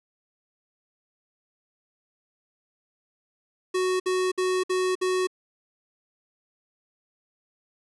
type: tone bursts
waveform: square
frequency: 370 Hz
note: F#4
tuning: in tune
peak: -23 dBFS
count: 5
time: 3.74-5.272 s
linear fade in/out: 10 ms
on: 260 ms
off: 58 ms
effects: resampled to 24000 Hz + 10-bit